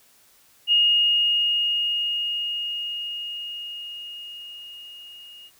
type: tone with level ramp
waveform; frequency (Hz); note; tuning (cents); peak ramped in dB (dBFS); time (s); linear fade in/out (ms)
sine; 2857; F7; +39; -14 to -42; 0.67-5.51; 50
effects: white hiss -57 dBFS RMS until 5.59 s